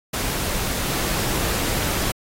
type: noise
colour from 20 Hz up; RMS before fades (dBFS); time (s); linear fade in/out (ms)
pink; -24; 0.13-2.12; 10
effects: AAC 48 kbps